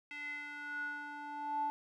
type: tone with band-pass filter sweep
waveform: square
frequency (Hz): 292.2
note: D4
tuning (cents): -9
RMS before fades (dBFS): -41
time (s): 0.11-1.7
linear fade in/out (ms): 0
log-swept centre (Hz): 2300 to 830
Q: 8.1
effects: none